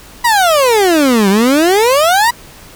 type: exponential two-way sweep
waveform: 30% pulse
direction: down then up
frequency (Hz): 987.8 to 188.9 to 987.8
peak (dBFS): -5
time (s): 0.24-2.31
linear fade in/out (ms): 10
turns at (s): 1.29
effects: pink hiss -37 dBFS RMS until 2.75 s